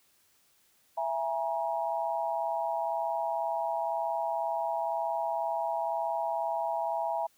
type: tone cluster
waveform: sine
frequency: 666 / 827 / 949 Hz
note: E5 / G#5 / A#5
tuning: +18 / -8 / +31 cents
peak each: -32 / -33 / -34 dBFS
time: 0.97-7.27 s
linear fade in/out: 10 ms
effects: white hiss -67 dBFS RMS until 7.37 s